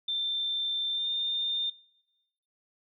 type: tone with pitch glide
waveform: sine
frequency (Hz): 3568 to 3614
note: A7 to A7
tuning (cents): +23 to +46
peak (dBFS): -28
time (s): 0.08-1.7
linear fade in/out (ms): 5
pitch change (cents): +23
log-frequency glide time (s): 0.92-1.07
effects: noise-tail reverb RT60 1.0 s tail -23 dB re dry